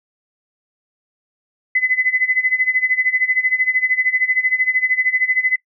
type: tone with tremolo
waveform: sine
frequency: 2022 Hz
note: B6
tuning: 40 cents sharp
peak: -11 dBFS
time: 1.75-5.56 s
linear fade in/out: 5 ms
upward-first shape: sine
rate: 13 Hz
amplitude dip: 85%
effects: noise-tail reverb RT60 0.1 s tail -21 dB re dry